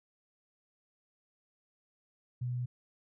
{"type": "tone", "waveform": "sine", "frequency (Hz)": 123.47, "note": "B2", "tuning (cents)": 0, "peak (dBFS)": -32, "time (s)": [2.41, 2.66], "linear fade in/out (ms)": 10, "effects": []}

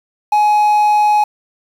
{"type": "tone with quantisation", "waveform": "triangle", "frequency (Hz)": 840, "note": "G#5", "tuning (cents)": 19, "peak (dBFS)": -7, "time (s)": [0.32, 1.24], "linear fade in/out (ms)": 5, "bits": 6, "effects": []}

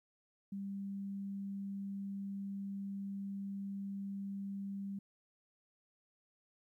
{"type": "tone", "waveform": "sine", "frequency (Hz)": 197.6, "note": "G3", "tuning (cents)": 14, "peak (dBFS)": -39, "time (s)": [0.52, 4.99], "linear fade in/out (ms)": 5, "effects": ["13-bit"]}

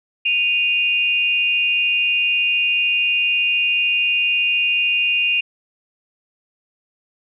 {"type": "tone pair together", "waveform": "sine", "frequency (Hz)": [2481, 2794], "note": ["D#7", "F7"], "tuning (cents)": [-6, 0], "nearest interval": "major second", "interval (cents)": 206, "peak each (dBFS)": -18, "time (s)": [0.25, 5.41], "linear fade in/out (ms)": 10, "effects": []}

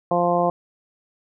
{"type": "harmonic tone", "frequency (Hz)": 174.61, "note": "F3", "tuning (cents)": 0, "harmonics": [1, 2, 3, 4, 5, 6], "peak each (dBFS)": [-26, -26, -22, -21, -27, -26], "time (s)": [0.11, 0.5], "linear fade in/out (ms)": 2, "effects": []}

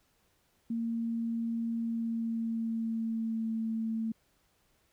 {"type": "tone with pitch glide", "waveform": "sine", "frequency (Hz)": [230, 223.8], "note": ["A#3", "A3"], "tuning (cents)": [-23, 30], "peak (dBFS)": -30, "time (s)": [0.7, 4.12], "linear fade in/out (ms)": 5, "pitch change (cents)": -47, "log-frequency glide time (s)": [1.79, 3.53], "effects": ["pink hiss -71 dBFS RMS until 4.92 s"]}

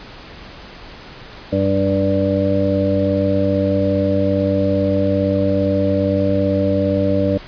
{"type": "harmonic tone with a mistuned harmonic", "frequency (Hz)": 97.6, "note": "G2", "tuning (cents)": -7, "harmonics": [1, 2, 3, 5, 6], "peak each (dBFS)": [-21, -21, -20, -22, -19], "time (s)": [1.52, 7.38], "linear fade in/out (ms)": 10, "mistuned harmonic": 1, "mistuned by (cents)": -19, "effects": ["pink hiss -37 dBFS RMS until 7.47 s", "resampled to 11025 Hz"]}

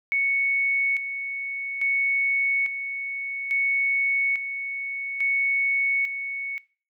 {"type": "tone with tremolo", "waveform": "sine", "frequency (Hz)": 2217, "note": "C#7", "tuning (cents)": 0, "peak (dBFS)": -20, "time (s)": [0.12, 6.58], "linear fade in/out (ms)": 0, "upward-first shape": "square", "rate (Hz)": 0.59, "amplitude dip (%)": 60, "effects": ["noise-tail reverb RT60 0.4 s tail -21 dB re dry"]}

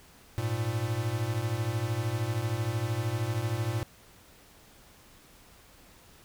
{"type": "beating tone pair", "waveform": "square", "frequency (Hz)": [104.5, 117.5], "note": ["G#2", "A#2"], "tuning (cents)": [11, 14], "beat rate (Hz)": 13, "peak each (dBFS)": [-33, -31], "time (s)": [0.38, 3.83], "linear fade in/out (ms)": 0, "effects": ["pink hiss -56 dBFS RMS until 6.24 s"]}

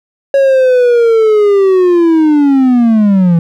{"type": "linear sweep", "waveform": "triangle", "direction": "down", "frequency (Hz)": [554.4, 163.9], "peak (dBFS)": -3, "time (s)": [0.34, 3.39], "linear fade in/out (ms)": 2, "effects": []}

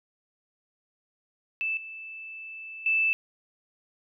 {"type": "tone with level steps", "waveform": "sine", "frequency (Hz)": 2637, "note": "E7", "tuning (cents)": 0, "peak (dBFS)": [-26, -38, -21], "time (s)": [1.61, 3.13], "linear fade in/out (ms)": 0, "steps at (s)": [1.77, 2.86], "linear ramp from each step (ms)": 2, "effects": []}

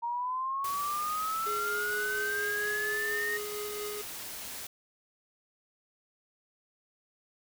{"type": "linear sweep", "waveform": "sine", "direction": "up", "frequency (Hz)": [932.3, 1864.7], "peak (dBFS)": -30, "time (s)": [0.02, 3.38], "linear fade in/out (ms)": 20}
{"type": "noise", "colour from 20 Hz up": "white", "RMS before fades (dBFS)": -41, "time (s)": [0.64, 4.67], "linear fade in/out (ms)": 5}
{"type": "tone with tremolo", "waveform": "square", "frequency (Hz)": 416.7, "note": "G#4", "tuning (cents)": 6, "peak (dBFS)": -36, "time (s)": [1.46, 4.02], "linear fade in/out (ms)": 10, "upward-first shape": "sine", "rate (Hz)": 4.3, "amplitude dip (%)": 25}
{"effects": []}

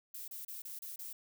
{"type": "noise bursts", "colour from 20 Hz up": "violet", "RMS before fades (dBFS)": -45, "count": 6, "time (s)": [0.14, 1.13], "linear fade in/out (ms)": 5, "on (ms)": 140, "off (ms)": 30, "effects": []}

